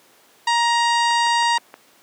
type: harmonic tone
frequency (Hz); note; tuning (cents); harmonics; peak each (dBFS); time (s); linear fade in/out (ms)
940; A#5; +14; 1 / 2 / 3 / 4 / 5 / 6 / 7 / 8 / 9; -17 / -23 / -28 / -28 / -28 / -36 / -36 / -38 / -35; 0.47-1.58; 5
type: click train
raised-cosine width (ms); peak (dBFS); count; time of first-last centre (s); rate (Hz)
0.5; -21; 5; 1.11-1.741; 6.34
effects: pink hiss -53 dBFS RMS until 2.02 s + high-pass 300 Hz 12 dB/octave